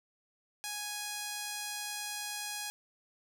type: tone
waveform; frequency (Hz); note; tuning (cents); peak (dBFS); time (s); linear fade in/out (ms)
5% pulse; 830.6; G#5; 0; -25; 0.64-2.7; 0
effects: none